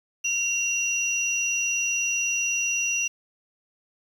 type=tone pair together; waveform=sine; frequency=2756 / 5840 Hz; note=F7 / F#8; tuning=-24 / -24 cents; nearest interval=octave + minor second; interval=1300 cents; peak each=-25 / -26 dBFS; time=0.24-3.08 s; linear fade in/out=10 ms; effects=8-bit